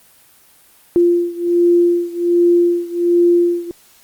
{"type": "beating tone pair", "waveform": "sine", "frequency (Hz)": [346.6, 347.9], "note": ["F4", "F4"], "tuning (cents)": [-13, -7], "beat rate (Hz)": 1.3, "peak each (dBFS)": [-13, -15], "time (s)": [0.96, 3.71], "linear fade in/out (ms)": 0, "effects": ["white hiss -49 dBFS RMS until 4.03 s", "Opus 32 kbps"]}